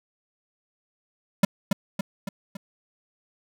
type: tone with echo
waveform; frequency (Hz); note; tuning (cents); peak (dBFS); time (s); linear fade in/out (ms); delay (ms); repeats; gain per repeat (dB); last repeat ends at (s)
square; 195.6; G3; -4; -14; 1.43-1.45; 5; 280; 4; -5; 2.57
effects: none